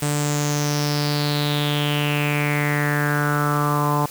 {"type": "tone with low-pass filter sweep", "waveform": "sawtooth", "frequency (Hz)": 146.83, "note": "D3", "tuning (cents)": 0, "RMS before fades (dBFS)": -21, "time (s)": [0.02, 4.06], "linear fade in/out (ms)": 5, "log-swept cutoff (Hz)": [8500, 960], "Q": 5.9, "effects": ["white hiss -37 dBFS RMS until 4.1 s"]}